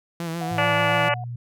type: tone with vibrato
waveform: sawtooth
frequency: 166.8 Hz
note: E3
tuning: 21 cents sharp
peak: -23 dBFS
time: 0.2-1.09 s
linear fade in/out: 2 ms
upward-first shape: sine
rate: 7 Hz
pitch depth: 47 cents each way
type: tone with tremolo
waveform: sine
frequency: 728 Hz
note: F#5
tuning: 28 cents flat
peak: -29 dBFS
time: 0.41-1.24 s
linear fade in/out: 2 ms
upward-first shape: square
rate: 2.1 Hz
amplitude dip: 45%
type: tone with pitch glide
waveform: sine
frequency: 110 to 119.96 Hz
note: A2 to B2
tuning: 0 to -50 cents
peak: -29 dBFS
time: 0.51-1.36 s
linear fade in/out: 5 ms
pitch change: +150 cents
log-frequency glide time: 0.88-1.06 s
type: harmonic tone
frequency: 290 Hz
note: D4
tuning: 22 cents flat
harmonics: 2 / 3 / 4 / 5 / 6 / 7 / 8 / 9 / 10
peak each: -24 / -26 / -27 / -28 / -29 / -29 / -30 / -31 / -31 dBFS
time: 0.58-1.14 s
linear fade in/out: 2 ms
effects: none